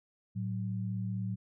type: tone pair together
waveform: sine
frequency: 111.1 / 186.85 Hz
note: A2 / F#3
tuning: +17 / +17 cents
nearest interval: major sixth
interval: 900 cents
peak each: -34 / -36 dBFS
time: 0.35-1.36 s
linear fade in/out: 20 ms
effects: none